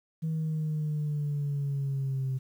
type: linear sweep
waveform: sine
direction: down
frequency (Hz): 160.8 to 130.81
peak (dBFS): -26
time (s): 0.22-2.39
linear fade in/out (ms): 20
effects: tanh soft clip ceiling -25 dBFS + 10-bit